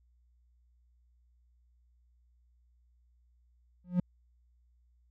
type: tone with exponential growth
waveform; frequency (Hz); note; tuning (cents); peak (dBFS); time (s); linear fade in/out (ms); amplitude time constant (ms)
triangle; 178.8; F3; +41; -19; 3.84-4; 5; 34
effects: added 60 Hz sine -64 dBFS peak until 5.1 s